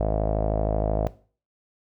sawtooth tone with low-pass filter, 53 Hz, G#1, 36 cents sharp, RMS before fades -24 dBFS, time 0-1.07 s, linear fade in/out 0 ms, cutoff 640 Hz, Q 5.8, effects noise-tail reverb RT60 0.4 s tail -17 dB re dry

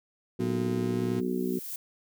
40% pulse tone with pitch glide, 114.8 to 116.47 Hz, A#2 to A#2, -26 to -1 cents, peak -32 dBFS, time 0.39-1.21 s, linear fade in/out 20 ms, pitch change +25 cents, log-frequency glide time 0.82-1 s
harmonic tone, 61.74 Hz, B1, in tune, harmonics 3 / 4 / 5 / 6 / 7, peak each -33 / -31 / -39 / -31 / -41 dBFS, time 0.39-1.59 s, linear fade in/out 5 ms
violet noise with exponential growth, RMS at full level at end -35 dBFS, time 0.79-1.76 s, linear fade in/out 2 ms, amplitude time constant 210 ms
effects none

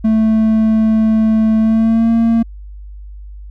triangle tone with pitch glide, 220 to 228.9 Hz, A3 to A#3, 0 to -31 cents, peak -7 dBFS, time 0.04-2.43 s, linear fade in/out 10 ms, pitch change +69 cents, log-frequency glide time 1.59-2.11 s, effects added 50 Hz sine -29 dBFS peak until 3.5 s

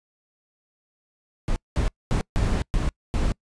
brown noise bursts at uneven times, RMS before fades -22 dBFS, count 6, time 1.48-1.56 / 1.76-1.88 / 2.11-2.21 / 2.36-2.62 / 2.74-2.89 / 3.14-3.32 s, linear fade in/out 0 ms, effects noise-tail reverb RT60 0.1 s tail -26 dB re dry + resampled to 22050 Hz

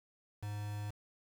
triangle tone with quantisation, 103.83 Hz, G#2, in tune, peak -36 dBFS, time 0.42-0.91 s, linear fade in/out 10 ms, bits 8, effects none

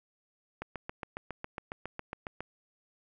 click train, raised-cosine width 0.5 ms, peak -22 dBFS, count 14, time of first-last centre 0.62-2.406 s, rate 7.28 Hz, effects none

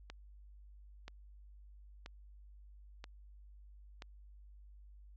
click train, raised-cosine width 0.2 ms, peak -29 dBFS, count 5, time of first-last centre 0.1-4.022 s, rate 1.02 Hz, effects added 50 Hz sine -54 dBFS peak until 5.16 s + low-pass 5000 Hz 12 dB/octave

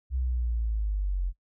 sine linear sweep, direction down, 65.41 to 43.51 Hz, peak -25 dBFS, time 0.1-1.33 s, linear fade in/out 50 ms, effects noise-tail reverb RT60 0.1 s tail -23 dB re dry

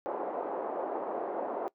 white band-pass noise, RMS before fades -35 dBFS, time 0.06-1.68 s, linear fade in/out 0 ms, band 330 to 810 Hz, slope 24 dB/octave, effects noise-tail reverb RT60 0.1 s tail -21 dB re dry

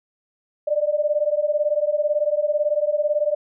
sine beating tone pair, 587.3 / 605.3 Hz, D5 / D#5, 0 / -48 cents, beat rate 18 Hz, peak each -21 dBFS, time 0.67-3.35 s, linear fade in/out 10 ms, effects none

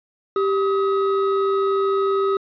triangle tone pair together, 392 / 1269.2 Hz, G4 / D#6, 0 / +34 cents, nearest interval octave + minor sixth, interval 2034 cents, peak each -16 / -22 dBFS, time 0.36-2.37 s, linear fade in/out 2 ms, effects resampled to 11025 Hz

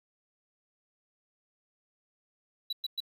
triangle tone bursts, 3937 Hz, B7, 6 cents flat, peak -29 dBFS, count 3, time 2.7-3.004 s, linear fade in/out 5 ms, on 28 ms, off 110 ms, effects none

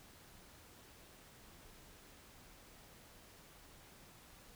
silence, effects pink hiss -60 dBFS RMS until 4.55 s

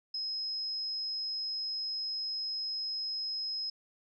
sine tone, 5120 Hz, D#8, 49 cents sharp, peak -33 dBFS, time 0.14-3.7 s, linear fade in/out 5 ms, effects none

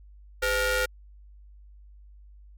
sawtooth ring-modulated tone, 457.4 Hz, A#4, 33 cents flat, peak -16 dBFS, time 0.42-0.86 s, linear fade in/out 10 ms, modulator 965 Hz, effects added 50 Hz sine -47 dBFS peak until 2.57 s + MP3 96 kbps

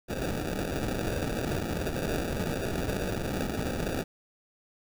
violet noise with sample-and-hold, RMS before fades -31 dBFS, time 0.08-4.04 s, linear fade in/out 20 ms, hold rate 1050 Hz, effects none

